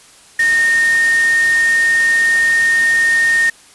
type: tone in noise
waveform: sine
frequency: 1840 Hz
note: A#6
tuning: 23 cents flat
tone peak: -10 dBFS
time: 0.39-3.5 s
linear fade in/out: 5 ms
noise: white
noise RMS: -25 dBFS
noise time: 0.39-3.5 s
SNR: +12 dB
effects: white hiss -44 dBFS RMS until 3.74 s + resampled to 24000 Hz